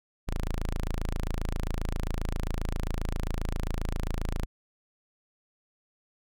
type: tone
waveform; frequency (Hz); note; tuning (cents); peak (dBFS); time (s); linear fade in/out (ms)
sawtooth; 27.5; A0; 0; -24; 0.27-4.46; 20
effects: none